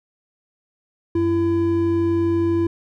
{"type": "tone pair together", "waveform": "triangle", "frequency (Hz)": [94.58, 336.1], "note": ["F#2", "E4"], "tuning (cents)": [39, 34], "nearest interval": "octave + minor seventh", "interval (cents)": 2195, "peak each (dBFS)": [-23, -15], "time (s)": [1.15, 2.67], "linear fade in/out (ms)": 5, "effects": []}